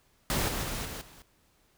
pink noise with level steps, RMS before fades -29 / -33 / -35 / -39 / -52 dBFS, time 0.3-1.22 s, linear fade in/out 0 ms, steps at 0.48 / 0.63 / 0.85 / 1.01 s, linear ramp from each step 5 ms, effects pink hiss -67 dBFS RMS until 1.77 s

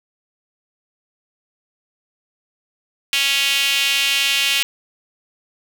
sawtooth tone with high-pass filter, 277 Hz, C#4, 1 cent flat, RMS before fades -18 dBFS, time 3.13-4.63 s, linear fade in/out 0 ms, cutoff 2800 Hz, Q 3.3, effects none

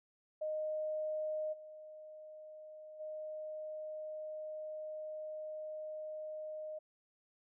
sine tone with level steps, 618 Hz, D#5, 12 cents flat, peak -35 / -49 / -41 dBFS, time 0.41-6.79 s, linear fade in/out 10 ms, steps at 1.52 / 2.99 s, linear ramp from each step 20 ms, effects none

